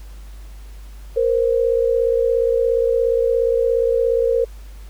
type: tone pair together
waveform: sine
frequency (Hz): 466.2 / 523.3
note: A#4 / C5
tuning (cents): 0 / 0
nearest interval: major second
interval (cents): 200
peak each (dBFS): -16 / -19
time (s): 1.16-4.45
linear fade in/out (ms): 10
effects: added 50 Hz sine -34 dBFS peak until 4.89 s + pink hiss -50 dBFS RMS until 4.89 s